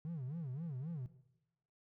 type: tone with vibrato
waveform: triangle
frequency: 146.6 Hz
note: D3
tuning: 3 cents flat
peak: -37 dBFS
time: 0.05-1.06 s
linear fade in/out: 0 ms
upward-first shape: sine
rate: 3.8 Hz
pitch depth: 280 cents each way
effects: noise-tail reverb RT60 0.9 s tail -17 dB re dry + tanh soft clip ceiling -34 dBFS